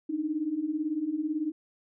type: beating tone pair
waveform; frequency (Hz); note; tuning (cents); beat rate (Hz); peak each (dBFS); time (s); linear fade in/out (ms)
sine; 293.7 / 311.7; D4 / D#4; 0 / +3; 18; -33 / -29; 0.09-1.52; 10
effects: none